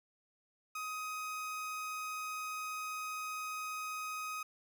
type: tone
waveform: 30% pulse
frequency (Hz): 1257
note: D#6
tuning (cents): +17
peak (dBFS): -36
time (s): 0.75-4.43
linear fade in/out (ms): 5
effects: none